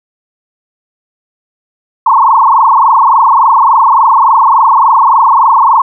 sine tone with frequency modulation, 1000 Hz, B5, 21 cents sharp, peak -3 dBFS, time 2.06-5.82 s, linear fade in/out 5 ms, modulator 23.5 Hz, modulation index 5.1, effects none

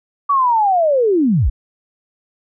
sine linear sweep, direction down, 1151 to 36.71 Hz, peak -11 dBFS, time 0.29-1.5 s, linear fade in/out 10 ms, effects none

